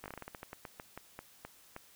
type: slowing click train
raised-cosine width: 0.5 ms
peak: -28 dBFS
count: 17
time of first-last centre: 0.04-1.764 s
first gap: 18 ms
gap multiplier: 1.21
effects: white hiss -61 dBFS RMS until 1.95 s